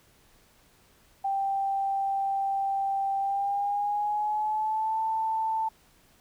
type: tone with pitch glide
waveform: sine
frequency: 785 to 886.2 Hz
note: G5 to A5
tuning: +2 to +12 cents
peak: -25 dBFS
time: 1.24-5.69 s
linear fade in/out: 10 ms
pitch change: +210 cents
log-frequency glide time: 3.19-5 s
effects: pink hiss -61 dBFS RMS until 6.2 s